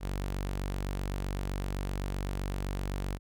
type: tone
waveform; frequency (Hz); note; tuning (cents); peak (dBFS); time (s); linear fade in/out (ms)
sawtooth; 47.8; G1; -43; -28; 0-3.19; 50
effects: none